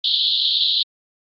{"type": "band-pass noise", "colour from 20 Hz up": "white", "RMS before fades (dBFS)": -19, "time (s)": [0.04, 0.83], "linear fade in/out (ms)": 5, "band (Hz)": [3200, 4300], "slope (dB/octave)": 96, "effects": ["Opus 48 kbps"]}